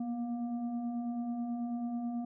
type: tone with frequency modulation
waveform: sine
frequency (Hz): 239.6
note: A#3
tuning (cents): +48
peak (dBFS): -33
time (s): 0-2.25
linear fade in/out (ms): 5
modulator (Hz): 470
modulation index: 0.52
effects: none